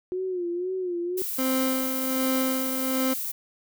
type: tone with vibrato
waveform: sine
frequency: 360 Hz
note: F#4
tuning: 47 cents flat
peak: -26 dBFS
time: 0.12-1.22 s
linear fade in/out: 0 ms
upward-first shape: sine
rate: 2 Hz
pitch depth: 77 cents each way
type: noise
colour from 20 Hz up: violet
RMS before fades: -31 dBFS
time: 1.17-3.32 s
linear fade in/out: 10 ms
type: tone with tremolo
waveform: 30% pulse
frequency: 261.6 Hz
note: C4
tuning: in tune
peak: -20 dBFS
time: 1.38-3.14 s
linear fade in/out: 10 ms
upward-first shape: sine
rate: 1.3 Hz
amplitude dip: 50%
effects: none